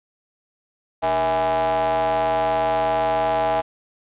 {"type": "ring-modulated tone", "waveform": "square", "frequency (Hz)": 87.3, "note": "F2", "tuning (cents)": 0, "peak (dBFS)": -16, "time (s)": [1.02, 3.62], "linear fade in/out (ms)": 20, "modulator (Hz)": 737, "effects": ["resampled to 8000 Hz", "8-bit"]}